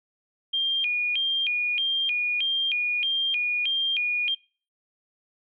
sine tone with vibrato, 2794 Hz, F7, in tune, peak -22 dBFS, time 0.53-4.35 s, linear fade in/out 10 ms, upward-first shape square, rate 1.6 Hz, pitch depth 230 cents each way, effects noise-tail reverb RT60 0.4 s tail -23 dB re dry

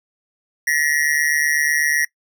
square tone with amplitude modulation, 1899 Hz, A#6, 32 cents sharp, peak -13 dBFS, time 0.67-2.05 s, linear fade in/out 5 ms, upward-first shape sine, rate 148 Hz, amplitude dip 95%, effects noise-tail reverb RT60 0.1 s tail -22 dB re dry

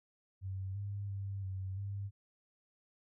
sine tone with pitch steps, 95.5 / 100.7 / 98.5 / 95 / 99.7 Hz, G2 / G2 / G2 / F#2 / G2, -45 / +47 / +9 / +46 / +30 cents, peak -37 dBFS, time 0.41-2.11 s, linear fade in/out 50 ms, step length 340 ms, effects none

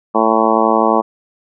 harmonic tone, 111.5 Hz, A2, 23 cents sharp, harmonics 2 / 3 / 4 / 5 / 6 / 7 / 8 / 9 / 10, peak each -19 / -19 / -19 / -19 / -19 / -19 / -19 / -19 / -19 dBFS, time 0.14-1.02 s, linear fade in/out 20 ms, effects none

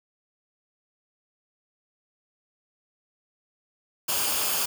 white noise with comb filter, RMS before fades -26 dBFS, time 4.08-4.66 s, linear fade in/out 10 ms, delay 0.51 ms, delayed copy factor -0.5, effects none

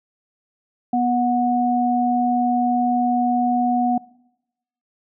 sine tone pair together, 244.5 / 732 Hz, B3 / F#5, -17 / -19 cents, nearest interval octave + perfect fifth, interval 1898 cents, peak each -19 dBFS, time 0.93-3.98 s, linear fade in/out 5 ms, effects noise-tail reverb RT60 0.9 s tail -23 dB re dry

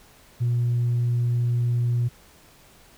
sine tone, 120.3 Hz, B2, 45 cents flat, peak -18 dBFS, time 0.4-2.09 s, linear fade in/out 20 ms, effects tanh soft clip ceiling -17 dBFS + pink hiss -53 dBFS RMS until 2.97 s

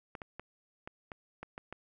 clicks, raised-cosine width 0.5 ms, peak -27 dBFS, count 8, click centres 0.152 / 0.218 / 0.396 / 0.875 / 1.118 / 1.43 / 1.579 / 1.726 s, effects none

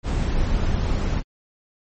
brown noise, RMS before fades -21 dBFS, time 0.03-1.23 s, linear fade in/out 50 ms, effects MP3 32 kbps

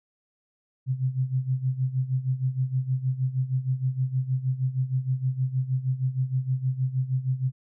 sine tone with tremolo, 130 Hz, C3, 11 cents flat, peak -20 dBFS, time 0.86-7.52 s, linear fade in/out 50 ms, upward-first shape sine, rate 6.4 Hz, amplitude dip 80%, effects none

